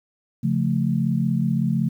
sine chord, Db augmented, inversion none, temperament equal, 138.59 / 174.61 / 220 Hz, Db3 / F3 / A3, 0 / 0 / 0 cents, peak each -23 dBFS, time 0.43-1.89 s, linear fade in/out 10 ms, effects 9-bit

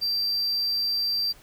triangle tone, 4699 Hz, D8, in tune, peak -22 dBFS, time 0.01-1.33 s, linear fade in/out 20 ms, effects pink hiss -53 dBFS RMS until 1.42 s

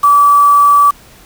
sine tone with quantisation, 1152 Hz, D6, 34 cents flat, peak -4 dBFS, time 0.03-0.91 s, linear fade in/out 10 ms, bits 4, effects pink hiss -41 dBFS RMS until 1.25 s

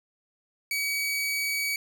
sawtooth tone, 2269 Hz, C#7, 40 cents sharp, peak -23 dBFS, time 0.71-1.76 s, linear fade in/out 2 ms, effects none

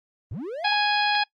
triangle linear sweep, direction up, 73.42 to 908 Hz, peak -28 dBFS, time 0.31-0.74 s, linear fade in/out 5 ms
harmonic tone, 830.6 Hz, G#5, in tune, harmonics 1 / 2 / 3 / 4 / 5 / 6, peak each -23 / -26 / -28 / -29 / -30 / -31 dBFS, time 0.64-1.24 s, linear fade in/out 10 ms
effects noise-tail reverb RT60 0.1 s tail -23 dB re dry + Opus 32 kbps

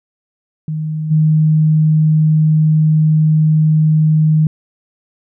sine tone with level steps, 155.56 Hz, D#3, in tune, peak -17 / -8 dBFS, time 0.68-4.47 s, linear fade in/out 2 ms, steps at 1.1 s, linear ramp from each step 20 ms, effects none

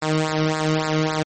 sawtooth tone with flanger, 156 Hz, D#3, 5 cents sharp, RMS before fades -21 dBFS, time 0.02-1.23 s, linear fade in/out 5 ms, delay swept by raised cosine 0.32 to 1.22 ms, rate 3.6 Hz, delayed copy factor -0.85, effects MP3 32 kbps

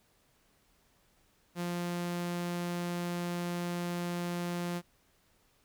sawtooth tone, 174.61 Hz, F3, in tune, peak -29 dBFS, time 1.55-4.82 s, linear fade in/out 50 ms, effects pink hiss -69 dBFS RMS until 5.64 s

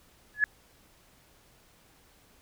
sine tone with exponential growth, 1700 Hz, G#6, 40 cents sharp, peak -16 dBFS, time 0.34-0.44 s, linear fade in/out 1 ms, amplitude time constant 20 ms, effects pink hiss -61 dBFS RMS until 2.41 s

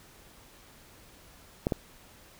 clicks, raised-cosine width 2 ms, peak -12 / -13 dBFS, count 2, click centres 1.669 / 1.722 s, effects pink hiss -55 dBFS RMS until 2.39 s

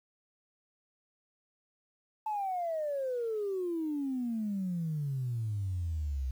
sine exponential sweep, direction down, 880 to 63.2 Hz, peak -30 dBFS, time 2.26-6.31 s, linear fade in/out 5 ms, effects tanh soft clip ceiling -26 dBFS + 10-bit

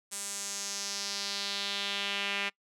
sawtooth tone with band-pass filter sweep, 200 Hz, G3, 35 cents sharp, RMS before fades -35 dBFS, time 0.11-2.5 s, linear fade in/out 20 ms, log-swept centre 8400 to 2500 Hz, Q 2.5, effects noise-tail reverb RT60 0.1 s tail -24 dB re dry

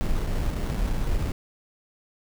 brown noise with sample-and-hold, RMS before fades -25 dBFS, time 0.01-1.32 s, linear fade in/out 0 ms, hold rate 2450 Hz, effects none

